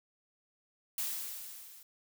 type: noise with level ramp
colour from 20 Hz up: blue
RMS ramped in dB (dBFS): -34 to -55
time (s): 0.98-1.83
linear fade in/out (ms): 2
effects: none